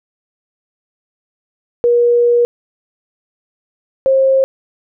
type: tone pair in turn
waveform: sine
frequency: 478.2 / 533.7 Hz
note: A#4 / C5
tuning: +44 / +34 cents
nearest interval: major second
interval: 190 cents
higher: second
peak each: -8 dBFS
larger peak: neither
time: 1.84-2.45 / 4.06-4.44 s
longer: first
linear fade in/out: 0 ms
effects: none